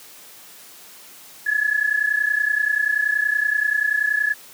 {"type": "tone pair together", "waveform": "sine", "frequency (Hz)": [1690.5, 1721], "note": ["G#6", "A6"], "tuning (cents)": [30, -39], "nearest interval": "unison", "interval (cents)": 31, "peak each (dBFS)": [-20, -21], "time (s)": [1.46, 4.34], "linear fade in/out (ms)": 10, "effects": ["white hiss -44 dBFS RMS until 4.53 s", "high-pass 150 Hz 12 dB/octave"]}